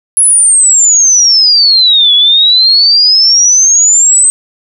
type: exponential two-way sweep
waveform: sine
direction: down then up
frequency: 10600 to 3361 to 8290 Hz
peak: -3 dBFS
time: 0.17-4.3 s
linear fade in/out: 0 ms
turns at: 2.14 s
effects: none